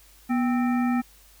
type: harmonic tone with a mistuned harmonic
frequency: 261.6 Hz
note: C4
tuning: in tune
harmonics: 1 / 3 / 5 / 7 / 9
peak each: -21 / -31 / -35 / -38 / -40 dBFS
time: 0.29-1.02 s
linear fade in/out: 20 ms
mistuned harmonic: 1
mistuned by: -120 cents
effects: added 50 Hz sine -55 dBFS peak until 1.4 s + white hiss -55 dBFS RMS until 1.4 s